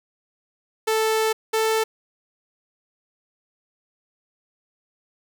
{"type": "tone pair in turn", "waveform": "sawtooth", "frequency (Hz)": [440, 441.8], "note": ["A4", "A4"], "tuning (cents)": [0, 7], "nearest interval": "unison", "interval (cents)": 7, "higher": "second", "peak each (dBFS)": -15, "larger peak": "neither", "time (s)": [[0.87, 1.33], [1.53, 1.84]], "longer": "first", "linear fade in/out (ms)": 10, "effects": []}